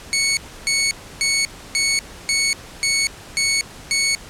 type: tone bursts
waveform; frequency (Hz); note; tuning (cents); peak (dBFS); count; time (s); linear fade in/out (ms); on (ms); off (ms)
15% pulse; 2217; C#7; 0; -10; 8; 0.13-4.15; 0; 240; 300
effects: pink hiss -39 dBFS RMS until 4.29 s + low-pass 10000 Hz 12 dB/octave